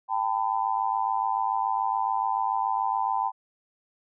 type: tone cluster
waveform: sine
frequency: 788 / 895 / 1002 Hz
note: G5 / A5 / B5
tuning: +9 / +29 / +25 cents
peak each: -28 dBFS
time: 0.08-3.32 s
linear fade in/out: 50 ms
effects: none